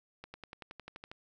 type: accelerating click train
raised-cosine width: 0.3 ms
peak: -29 dBFS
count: 11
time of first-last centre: 0.24-1.115 s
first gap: 100 ms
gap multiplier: 0.97
effects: none